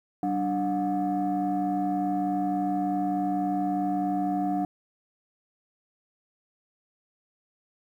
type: tone cluster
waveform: sine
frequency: 191 / 294.4 / 721 Hz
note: G3 / D4 / F#5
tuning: -45 / +4 / -45 cents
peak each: -30 / -26 / -27 dBFS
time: 0.23-4.65 s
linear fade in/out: 2 ms
effects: tanh soft clip ceiling -19 dBFS + 10-bit